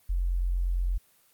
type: tone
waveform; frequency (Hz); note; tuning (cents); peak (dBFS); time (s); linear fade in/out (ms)
sine; 44.33; F1; +27; -24; 0.09-0.98; 10
effects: white hiss -63 dBFS RMS until 1.33 s + Opus 24 kbps